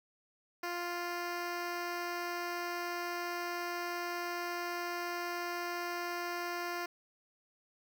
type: tone with notch filter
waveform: 10% pulse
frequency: 349.2 Hz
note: F4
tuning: in tune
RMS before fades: -38 dBFS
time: 0.63-6.86 s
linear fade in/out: 5 ms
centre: 9300 Hz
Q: 1.5
effects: none